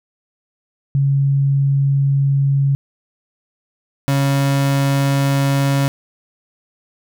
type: tone pair in turn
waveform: sine / 35% pulse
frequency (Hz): 138.59 / 138.59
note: C#3 / C#3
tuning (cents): 0 / 0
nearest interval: unison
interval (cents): 0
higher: neither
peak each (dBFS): -12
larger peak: neither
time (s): 0.95-2.75 / 4.08-5.88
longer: neither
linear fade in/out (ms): 0
effects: none